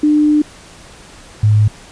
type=tone pair in turn; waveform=sine; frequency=299.9 / 106.03 Hz; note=D4 / G#2; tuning=+36 / +36 cents; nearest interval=octave + tritone; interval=1800 cents; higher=first; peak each=-8 / -7 dBFS; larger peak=second; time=0.03-0.42 / 1.43-1.68 s; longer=first; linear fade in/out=5 ms; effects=pink hiss -39 dBFS RMS until 1.91 s + resampled to 22050 Hz